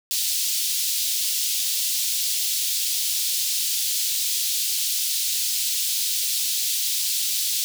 pink high-pass noise, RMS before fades -24 dBFS, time 0.11-7.64 s, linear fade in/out 0 ms, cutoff 3500 Hz, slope 24 dB/octave, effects none

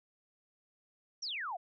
sine exponential sweep, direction down, 6000 to 656 Hz, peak -36 dBFS, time 1.22-1.57 s, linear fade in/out 10 ms, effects none

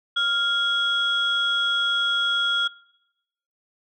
sine tone pair together, 1396.9 / 3326 Hz, F6 / G#7, 0 / +2 cents, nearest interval octave + minor third, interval 1502 cents, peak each -22 / -21 dBFS, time 0.16-2.68 s, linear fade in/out 10 ms, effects noise-tail reverb RT60 0.9 s tail -22 dB re dry + tanh soft clip ceiling -13 dBFS

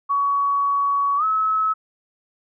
sine tone with pitch glide, 1125 to 1292.3 Hz, C#6 to E6, +25 to -35 cents, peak -17 dBFS, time 0.09-1.74 s, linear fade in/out 20 ms, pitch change +240 cents, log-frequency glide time 1.17-1.24 s, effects none

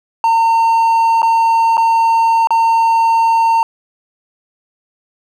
triangle tone with dropouts, 911 Hz, A#5, 40 cents flat, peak -7 dBFS, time 0.24-3.63 s, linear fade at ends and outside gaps 1 ms, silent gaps 1.219-1.229 / 1.77-1.778 / 2.472-2.506 s, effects none

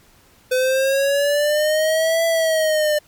square linear two-way sweep, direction up then down, 505 to 665 to 596 Hz, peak -16 dBFS, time 0.51-2.99 s, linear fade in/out 10 ms, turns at 2.25 s, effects pink hiss -53 dBFS RMS until 3.07 s + MP3 96 kbps

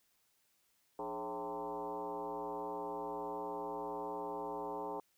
sine tone with frequency modulation, 659.3 Hz, E5, in tune, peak -38 dBFS, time 0.99-5 s, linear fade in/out 2 ms, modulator 120 Hz, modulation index 2.9, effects white hiss -75 dBFS RMS until 5.17 s

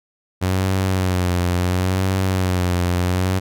sawtooth tone with vibrato, 91.8 Hz, F#2, 13 cents flat, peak -13 dBFS, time 0.41-3.4 s, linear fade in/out 20 ms, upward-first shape sine, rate 0.72 Hz, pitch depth 62 cents each way, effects none

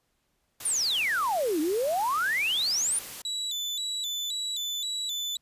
white noise, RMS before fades -40 dBFS, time 0.6-3.22 s, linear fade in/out 5 ms
sine exponential two-way sweep, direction down then up, 9956 to 293.7 to 9956 Hz, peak -24 dBFS, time 0.65-2.99 s, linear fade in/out 5 ms, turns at 1.6 s
35% pulse tone with vibrato, 3703 Hz, A#7, 12 cents flat, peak -28 dBFS, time 3.25-5.37 s, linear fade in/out 2 ms, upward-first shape square, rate 1.9 Hz, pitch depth 95 cents each way
effects pink hiss -74 dBFS RMS until 5.41 s + resampled to 32000 Hz

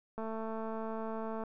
click train, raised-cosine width 1 ms, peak -27 dBFS, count 280, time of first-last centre 0.18-1.437 s, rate 222 Hz, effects none

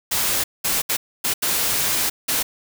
white noise bursts at uneven times, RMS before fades -21 dBFS, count 6, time 0.11-0.44 / 0.64-0.82 / 0.89-0.97 / 1.24-1.34 / 1.42-2.1 / 2.28-2.43 s, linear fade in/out 10 ms, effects none

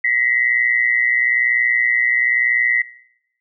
sine tone pair together, 1916 / 2037 Hz, A#6 / C7, +47 / -47 cents, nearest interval minor second, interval 106 cents, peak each -17 / -17 dBFS, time 0.04-2.82 s, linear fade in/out 5 ms, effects noise-tail reverb RT60 0.9 s tail -23 dB re dry

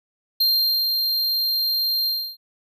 square tone with ADSR envelope, 4186 Hz, C8, in tune, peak -16 dBFS, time 0.4-2.37 s, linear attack 8 ms, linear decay 450 ms, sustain -4 dB, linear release 300 ms, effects none

